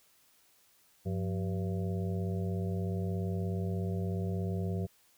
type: harmonic tone with a mistuned harmonic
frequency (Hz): 96.8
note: G2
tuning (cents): -21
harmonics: 1 / 2 / 4 / 5 / 6 / 7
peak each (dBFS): -33 / -35 / -41 / -45 / -51 / -47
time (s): 1.05-4.87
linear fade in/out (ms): 20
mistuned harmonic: 2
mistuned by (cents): -150
effects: white hiss -66 dBFS RMS until 5.17 s